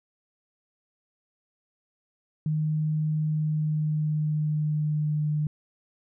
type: tone with pitch glide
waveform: sine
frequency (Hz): 154.3 to 150.86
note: D#3 to D3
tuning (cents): -14 to +47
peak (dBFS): -23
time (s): 2.46-5.47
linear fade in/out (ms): 2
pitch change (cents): -39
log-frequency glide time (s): 3.2-5.29
effects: none